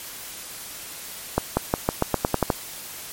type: accelerating click train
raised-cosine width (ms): 1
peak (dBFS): -4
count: 10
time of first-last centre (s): 1.38-2.502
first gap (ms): 190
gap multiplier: 0.89
effects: white hiss -37 dBFS RMS until 3.12 s + MP3 64 kbps